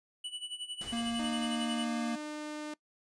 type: tone with tremolo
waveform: square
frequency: 2960 Hz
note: F#7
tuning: in tune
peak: -36 dBFS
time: 0.24-1.85 s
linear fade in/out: 5 ms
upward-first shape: sine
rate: 11 Hz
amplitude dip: 80%
type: noise with exponential decay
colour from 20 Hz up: pink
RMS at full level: -44 dBFS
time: 0.81-2.42 s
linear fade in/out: 2 ms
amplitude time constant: 350 ms
type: tone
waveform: square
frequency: 233.1 Hz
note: A#3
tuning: in tune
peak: -33 dBFS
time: 0.92-2.16 s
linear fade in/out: 10 ms
type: tone with pitch glide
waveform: sawtooth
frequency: 305.5 to 301.6 Hz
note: D#4 to D4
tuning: -32 to +46 cents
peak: -34 dBFS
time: 1.19-2.74 s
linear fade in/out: 5 ms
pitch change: -22 cents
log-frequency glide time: 1.69-2.03 s
effects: noise-tail reverb RT60 0.1 s tail -22 dB re dry + resampled to 22050 Hz